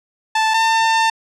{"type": "tone pair in turn", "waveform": "sawtooth", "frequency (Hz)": [880, 898.5], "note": ["A5", "A5"], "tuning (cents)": [0, 36], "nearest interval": "unison", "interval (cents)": 36, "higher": "second", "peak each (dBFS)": [-10, -9], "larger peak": "second", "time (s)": [[0.35, 0.54], [0.54, 1.1]], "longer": "second", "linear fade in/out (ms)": 5, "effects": ["low-pass 6000 Hz 12 dB/octave"]}